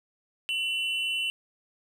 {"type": "tone pair together", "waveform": "triangle", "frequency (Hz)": [2725, 2981], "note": ["F7", "F#7"], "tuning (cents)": [-43, 12], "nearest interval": "major second", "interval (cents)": 155, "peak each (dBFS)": -28, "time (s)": [0.49, 1.3], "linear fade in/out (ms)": 0, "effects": []}